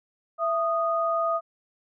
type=tone pair together; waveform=sine; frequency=665.3 / 1238 Hz; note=E5 / D#6; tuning=+16 / -9 cents; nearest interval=major seventh; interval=1075 cents; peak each=-25 dBFS; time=0.38-1.41 s; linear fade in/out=50 ms; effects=none